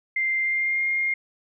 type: tone with pitch glide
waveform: sine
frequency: 2093 to 2125 Hz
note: C7 to C7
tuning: 0 to +26 cents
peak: -21 dBFS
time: 0.16-1.14 s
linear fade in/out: 5 ms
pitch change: +26 cents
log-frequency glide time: 0.41-0.84 s
effects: none